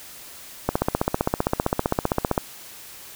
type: click train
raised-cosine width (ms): 1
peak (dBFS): -5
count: 27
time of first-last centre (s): 0.69-2.378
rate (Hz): 15.4
effects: white hiss -42 dBFS RMS until 3.15 s